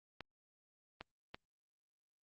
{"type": "clicks", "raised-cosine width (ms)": 0.3, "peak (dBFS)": -29, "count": 3, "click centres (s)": [0.207, 1.01, 1.345], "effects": ["Opus 48 kbps"]}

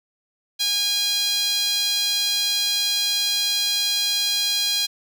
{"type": "tone with high-pass filter", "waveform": "sawtooth", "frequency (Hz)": 817, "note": "G#5", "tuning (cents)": -29, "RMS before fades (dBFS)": -22, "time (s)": [0.59, 4.87], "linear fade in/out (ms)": 20, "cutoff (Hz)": 3800, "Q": 3.5, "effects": []}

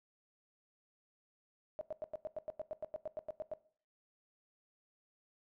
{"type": "tone bursts", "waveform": "sine", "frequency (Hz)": 620, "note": "D#5", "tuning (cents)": -6, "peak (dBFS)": -37, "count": 16, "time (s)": [1.79, 3.536], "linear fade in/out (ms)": 0, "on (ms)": 21, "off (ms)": 94, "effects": ["noise-tail reverb RT60 0.5 s tail -18 dB re dry"]}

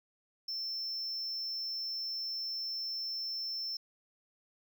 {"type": "tone", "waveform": "triangle", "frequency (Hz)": 5340, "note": "E8", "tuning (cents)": 22, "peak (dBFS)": -34, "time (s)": [0.48, 3.77], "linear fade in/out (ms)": 5, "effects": []}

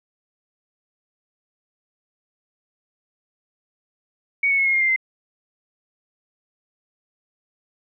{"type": "tone with pitch steps", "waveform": "sine", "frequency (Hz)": [2238, 2210, 2182, 2154, 2127, 2100, 2074], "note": ["C#7", "C#7", "C#7", "C7", "C7", "C7", "C7"], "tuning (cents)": [16, -6, -28, 50, 28, 6, -16], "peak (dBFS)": -16, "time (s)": [4.43, 4.962], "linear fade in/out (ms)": 5, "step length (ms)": 76, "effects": []}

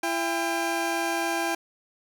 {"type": "tone pair together", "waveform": "20% pulse", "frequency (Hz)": [336.6, 800], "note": ["E4", "G5"], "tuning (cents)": [36, 35], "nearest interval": "octave + minor third", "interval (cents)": 1499, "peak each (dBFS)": -23, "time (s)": [0.03, 1.55], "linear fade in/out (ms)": 5, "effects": []}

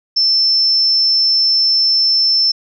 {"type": "tone", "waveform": "sine", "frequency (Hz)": 5320, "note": "E8", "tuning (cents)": 15, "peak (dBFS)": -10, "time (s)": [0.16, 2.52], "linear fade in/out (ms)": 10, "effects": []}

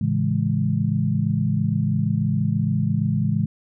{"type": "chord", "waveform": "sine", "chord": "A major seventh", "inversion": "none", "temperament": "equal", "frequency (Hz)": [110, 138.59, 164.81, 207.7], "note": ["A2", "C#3", "E3", "G#3"], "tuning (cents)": [0, 0, 0, 0], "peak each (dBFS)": -24, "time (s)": [0.01, 3.46], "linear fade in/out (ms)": 5, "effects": []}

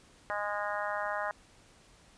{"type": "harmonic tone", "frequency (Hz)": 206.2, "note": "G#3", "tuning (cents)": -12, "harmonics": [3, 4, 5, 6, 7, 8, 9], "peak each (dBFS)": [-37, -38, -39, -40, -40, -41, -42], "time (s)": [0.3, 1.31], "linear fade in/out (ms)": 0, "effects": ["pink hiss -60 dBFS RMS until 2.17 s", "resampled to 22050 Hz"]}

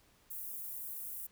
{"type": "high-pass noise", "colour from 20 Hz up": "pink", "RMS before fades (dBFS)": -43, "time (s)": [0.3, 1.27], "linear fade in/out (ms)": 10, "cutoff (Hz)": 12000, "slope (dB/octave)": 24, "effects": ["pink hiss -67 dBFS RMS until 1.31 s"]}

